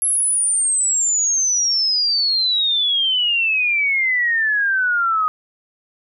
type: exponential sweep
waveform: sine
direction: down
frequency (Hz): 11170 to 1244.5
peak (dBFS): -15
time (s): 0.02-5.28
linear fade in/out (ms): 0
effects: none